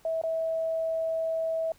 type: tone with dropouts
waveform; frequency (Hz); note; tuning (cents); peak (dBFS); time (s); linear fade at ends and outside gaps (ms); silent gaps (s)
sine; 650; E5; -24; -26; 0.05-1.72; 2; 0.215-0.236
effects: pink hiss -60 dBFS RMS until 1.78 s